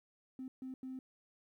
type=tone bursts at uneven times; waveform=triangle; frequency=260 Hz; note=C4; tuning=11 cents flat; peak=-38 dBFS; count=3; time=0.39-0.48 / 0.62-0.74 / 0.83-0.99 s; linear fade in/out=2 ms; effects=tanh soft clip ceiling -39 dBFS + 13-bit